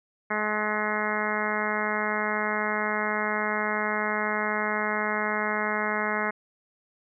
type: harmonic tone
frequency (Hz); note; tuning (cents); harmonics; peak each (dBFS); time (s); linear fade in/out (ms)
212.1; G#3; +37; 1 / 2 / 3 / 4 / 5 / 6 / 7 / 8 / 9 / 10; -34 / -34 / -34 / -34 / -34 / -34 / -34 / -34 / -34 / -34; 0.3-6.31; 10
effects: none